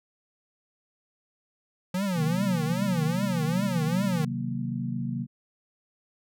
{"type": "tone with vibrato", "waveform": "square", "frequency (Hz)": 176.3, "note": "F3", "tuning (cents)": 17, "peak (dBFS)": -26, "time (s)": [1.94, 4.25], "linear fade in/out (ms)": 5, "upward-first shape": "triangle", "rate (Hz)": 2.5, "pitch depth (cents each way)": 270}
{"type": "chord", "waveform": "sine", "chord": "C half-diminished seventh", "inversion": "none", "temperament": "equal", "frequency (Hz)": [130.81, 155.56, 185, 233.1], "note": ["C3", "Eb3", "Gb3", "Bb3"], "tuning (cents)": [0, 0, 0, 0], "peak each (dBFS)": [-32, -38, -34, -32], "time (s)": [2.14, 5.27], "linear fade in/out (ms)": 50}
{"effects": []}